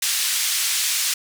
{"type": "band-pass noise", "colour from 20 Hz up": "white", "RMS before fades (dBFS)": -22, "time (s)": [0.02, 1.14], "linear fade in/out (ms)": 5, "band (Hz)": [2200, 9400], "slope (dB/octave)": 12, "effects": []}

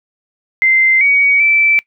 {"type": "tone with pitch steps", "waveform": "sine", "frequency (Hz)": [2080, 2253, 2325], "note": ["C7", "C#7", "D7"], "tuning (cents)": [-11, 28, -18], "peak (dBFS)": -8, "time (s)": [0.62, 1.79], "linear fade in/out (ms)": 0, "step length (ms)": 390, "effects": ["noise-tail reverb RT60 0.1 s tail -22 dB re dry"]}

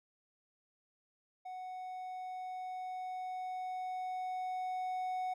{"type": "tone with level ramp", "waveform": "triangle", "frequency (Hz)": 740, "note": "F#5", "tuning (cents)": 0, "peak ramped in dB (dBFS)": [-40, -32], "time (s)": [1.45, 5.34], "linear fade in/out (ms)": 10, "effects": []}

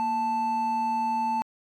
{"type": "tone pair together", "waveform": "triangle", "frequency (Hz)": [232.9, 880], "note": ["A#3", "A5"], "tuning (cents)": [-1, 0], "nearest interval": "octave + major seventh", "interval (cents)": 2301, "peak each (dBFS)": [-31, -22], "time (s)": [0, 1.42], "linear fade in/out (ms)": 0, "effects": ["tanh soft clip ceiling -15 dBFS", "AAC 64 kbps"]}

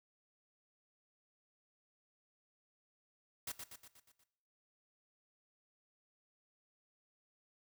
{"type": "noise with echo", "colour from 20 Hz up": "white", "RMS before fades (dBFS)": -42, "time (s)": [3.47, 3.52], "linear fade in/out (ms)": 5, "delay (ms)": 120, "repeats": 6, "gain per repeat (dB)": -5, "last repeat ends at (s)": 4.24, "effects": ["noise-tail reverb RT60 0.8 s tail -17 dB re dry"]}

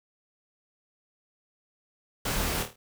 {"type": "noise with echo", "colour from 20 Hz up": "pink", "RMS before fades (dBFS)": -30, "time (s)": [2.25, 2.63], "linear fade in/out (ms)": 5, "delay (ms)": 26, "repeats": 5, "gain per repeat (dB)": -6, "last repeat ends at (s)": 2.76, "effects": []}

